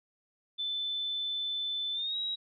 sine tone with pitch glide, 3520 to 3839 Hz, A7 to B7, 0 to -50 cents, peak -31 dBFS, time 0.58-2.36 s, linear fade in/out 20 ms, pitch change +150 cents, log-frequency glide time 1.93-2.17 s, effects none

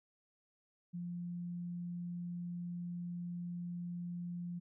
sine tone, 174.61 Hz, F3, in tune, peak -39 dBFS, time 0.93-4.6 s, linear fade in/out 20 ms, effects none

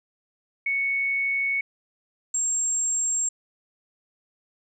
sine tone pair in turn, 2217 / 7515 Hz, C#7 / A#8, 0 / +13 cents, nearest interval octave + major sixth, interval 2113 cents, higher second, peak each -22 dBFS, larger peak neither, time 0.66-1.61 / 2.34-3.29 s, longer neither, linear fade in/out 5 ms, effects none

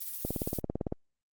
violet noise with tremolo, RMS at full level -36 dBFS, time 0-0.6 s, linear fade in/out 10 ms, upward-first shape triangle, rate 15 Hz, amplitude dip 50%
click train, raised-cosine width 2 ms, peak -18 dBFS, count 13, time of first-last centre 0.25-0.924 s, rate 17.8 Hz
effects Opus 24 kbps

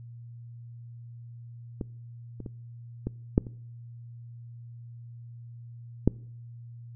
clicks, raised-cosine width 3 ms, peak -18 / -25 / -24 / -17 / -6 / -27 / -6 dBFS, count 7, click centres 1.812 / 2.403 / 2.462 / 3.07 / 3.379 / 3.468 / 6.076 s, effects noise-tail reverb RT60 0.6 s tail -24 dB re dry + added 118 Hz sine -42 dBFS peak until 6.95 s

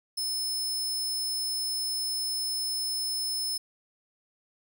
sawtooth tone, 5230 Hz, E8, 15 cents flat, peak -26 dBFS, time 0.17-3.58 s, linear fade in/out 10 ms, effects none

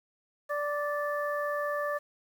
harmonic tone, 585 Hz, D5, 7 cents flat, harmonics 1 / 2 / 3, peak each -31 / -34 / -36 dBFS, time 0.49-1.99 s, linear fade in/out 20 ms, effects 9-bit

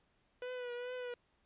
45% pulse tone with vibrato, 493.1 Hz, B4, 3 cents flat, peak -40 dBFS, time 0.42-1.14 s, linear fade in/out 2 ms, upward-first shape triangle, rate 2.4 Hz, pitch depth 45 cents each way, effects pink hiss -75 dBFS RMS until 1.45 s + resampled to 8000 Hz

